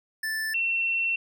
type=tone pair in turn; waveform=square / sine; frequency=1760 / 2709 Hz; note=A6 / E7; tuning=0 / +47 cents; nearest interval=perfect fifth; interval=747 cents; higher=second; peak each=-28 / -23 dBFS; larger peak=second; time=0.23-0.54 / 0.54-1.16 s; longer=second; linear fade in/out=5 ms; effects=none